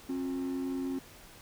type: tone pair together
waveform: triangle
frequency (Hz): 269 / 359.1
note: C4 / F4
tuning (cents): +48 / +48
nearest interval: perfect fourth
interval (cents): 500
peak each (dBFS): -29 / -36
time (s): 0.09-0.99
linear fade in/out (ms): 5
effects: tanh soft clip ceiling -27 dBFS + pink hiss -53 dBFS RMS until 1.41 s